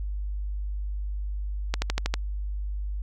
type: click train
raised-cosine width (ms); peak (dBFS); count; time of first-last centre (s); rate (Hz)
0.2; -9; 6; 1.74-2.14; 12.5
effects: added 50 Hz sine -28 dBFS peak until 3.02 s